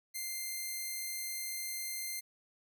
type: tone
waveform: 5% pulse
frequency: 2094 Hz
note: C7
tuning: 1 cent sharp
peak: -27 dBFS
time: 0.14-2.21 s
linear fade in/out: 20 ms
effects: none